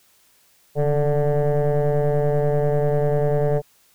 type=tone with frequency modulation; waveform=sine; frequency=290.9 Hz; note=D4; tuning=16 cents flat; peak=-14 dBFS; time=0.75-3.62 s; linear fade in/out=50 ms; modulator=148 Hz; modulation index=2.3; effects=tanh soft clip ceiling -15 dBFS + white hiss -58 dBFS RMS until 3.94 s